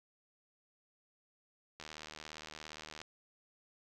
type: click train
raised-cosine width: 0.2 ms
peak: -29 dBFS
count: 95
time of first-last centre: 1.8-3.016 s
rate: 77.3 Hz
effects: none